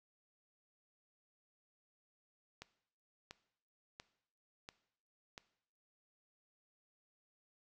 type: click train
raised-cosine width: 0.2 ms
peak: -30 dBFS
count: 5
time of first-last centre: 2.62-5.379 s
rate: 1.45 Hz
effects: noise-tail reverb RT60 0.7 s tail -17 dB re dry